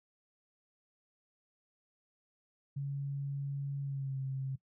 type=tone with pitch glide; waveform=sine; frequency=139.9 to 133.89 Hz; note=C#3 to C3; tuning=+16 to +40 cents; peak=-34 dBFS; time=2.76-4.56 s; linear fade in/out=10 ms; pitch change=-76 cents; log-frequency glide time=3.82-4.18 s; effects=noise-tail reverb RT60 0.1 s tail -19 dB re dry